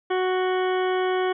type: harmonic tone with a mistuned harmonic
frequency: 370 Hz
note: F#4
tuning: in tune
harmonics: 1 / 2 / 3 / 4 / 5 / 6 / 8 / 9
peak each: -22 / -28 / -32 / -34 / -36 / -38 / -40 / -41 dBFS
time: 0.1-1.33 s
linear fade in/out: 10 ms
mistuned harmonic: 8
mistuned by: +16 cents
effects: none